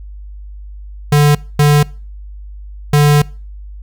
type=tone bursts at uneven times; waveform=square; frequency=146.83 Hz; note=D3; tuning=in tune; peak=-7 dBFS; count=3; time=1.12-1.35 / 1.59-1.83 / 2.93-3.22 s; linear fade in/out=5 ms; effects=noise-tail reverb RT60 0.4 s tail -24 dB re dry + added 50 Hz sine -28 dBFS peak until 3.82 s